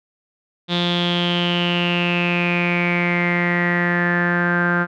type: tone with low-pass filter sweep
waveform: sawtooth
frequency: 174.61 Hz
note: F3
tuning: in tune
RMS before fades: -19 dBFS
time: 0.68-4.87 s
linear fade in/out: 50 ms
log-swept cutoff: 3600 to 1500 Hz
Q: 9.6
effects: none